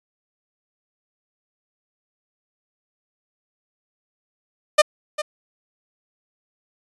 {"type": "tone with echo", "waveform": "sawtooth", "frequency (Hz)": 604, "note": "D5", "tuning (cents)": 48, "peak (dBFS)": -5, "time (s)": [4.78, 4.82], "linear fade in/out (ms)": 10, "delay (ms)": 400, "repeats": 1, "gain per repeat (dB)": -14, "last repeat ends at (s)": 5.22, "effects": ["resampled to 24000 Hz"]}